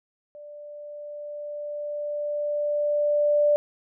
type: tone with level ramp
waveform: sine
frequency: 589 Hz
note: D5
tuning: 5 cents sharp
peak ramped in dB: -40 to -16 dBFS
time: 0.35-3.56 s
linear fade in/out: 0 ms
effects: none